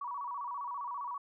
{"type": "tone with vibrato", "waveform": "sine", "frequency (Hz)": 1046.5, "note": "C6", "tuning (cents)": 0, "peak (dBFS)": -36, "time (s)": [0.01, 1.18], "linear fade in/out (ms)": 5, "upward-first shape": "square", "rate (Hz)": 15, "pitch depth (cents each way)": 130, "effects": []}